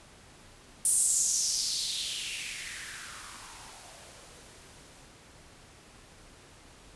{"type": "noise with band-pass filter sweep", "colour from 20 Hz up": "violet", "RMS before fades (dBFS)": -33, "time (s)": [0.85, 5.06], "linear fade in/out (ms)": 2, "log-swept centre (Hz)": [9600, 250], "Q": 4, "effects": ["pink hiss -54 dBFS RMS until 6.95 s", "resampled to 24000 Hz"]}